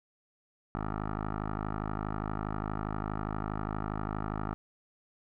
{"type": "tone with low-pass filter", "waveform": "10% pulse", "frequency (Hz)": 52.4, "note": "G#1", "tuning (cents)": 16, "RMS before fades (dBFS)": -35, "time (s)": [0.75, 4.54], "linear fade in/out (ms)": 0, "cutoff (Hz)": 1200, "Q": 3.3, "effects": []}